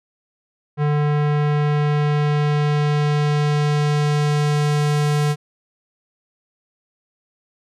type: tone with low-pass filter sweep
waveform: square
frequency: 148 Hz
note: D3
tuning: 14 cents sharp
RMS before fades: -18 dBFS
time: 0.77-5.36 s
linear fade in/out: 50 ms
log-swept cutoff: 1800 to 11000 Hz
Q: 0.73
effects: none